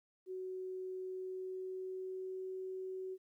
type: tone with pitch glide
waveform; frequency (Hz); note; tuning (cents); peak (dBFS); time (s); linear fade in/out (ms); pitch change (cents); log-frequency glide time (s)
sine; 372.6 to 375.6; F#4 to F#4; +12 to +26; -40; 0.26-3.18; 50; +14; 0.99-2.55
effects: 13-bit